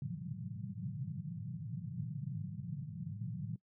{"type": "band-pass noise", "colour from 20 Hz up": "white", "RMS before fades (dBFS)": -42, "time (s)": [0.02, 3.56], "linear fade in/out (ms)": 2, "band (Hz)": [100, 190], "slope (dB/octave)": 96, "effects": ["noise-tail reverb RT60 0.1 s tail -21 dB re dry"]}